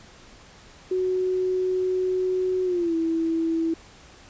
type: tone with pitch glide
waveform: sine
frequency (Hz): 370 to 327.7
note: F#4 to E4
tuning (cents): 0 to -10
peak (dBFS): -21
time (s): 0.91-3.74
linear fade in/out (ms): 5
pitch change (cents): -210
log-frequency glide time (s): 2.64-2.95
effects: pink hiss -49 dBFS RMS until 4.29 s + resampled to 16000 Hz